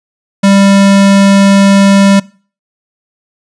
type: tone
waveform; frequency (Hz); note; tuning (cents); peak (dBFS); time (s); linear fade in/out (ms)
square; 197.4; G3; +12; -4; 0.43-2.2; 10
effects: noise-tail reverb RT60 0.4 s tail -22 dB re dry + resampled to 22050 Hz